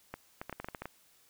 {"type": "clicks", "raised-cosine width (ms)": 0.5, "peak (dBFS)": -24, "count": 10, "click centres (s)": [0.14, 0.415, 0.496, 0.527, 0.6, 0.645, 0.686, 0.748, 0.82, 0.856], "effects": ["white hiss -65 dBFS RMS until 1.29 s"]}